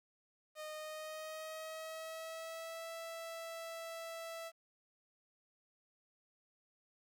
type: tone with pitch glide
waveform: sawtooth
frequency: 616 to 660.2 Hz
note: D#5 to E5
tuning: -17 to +2 cents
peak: -40 dBFS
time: 0.55-4.52 s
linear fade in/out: 50 ms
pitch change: +119 cents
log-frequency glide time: 0.74-2.91 s
effects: 12-bit